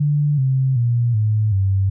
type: tone with pitch steps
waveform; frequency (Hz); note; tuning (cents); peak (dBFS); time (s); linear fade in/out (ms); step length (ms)
sine; 146.83 / 132.33 / 119.26 / 107.49 / 96.87; D3 / C3 / A#2 / A2 / G2; 0 / +20 / +40 / -40 / -20; -14; 0-1.9; 10; 380
effects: none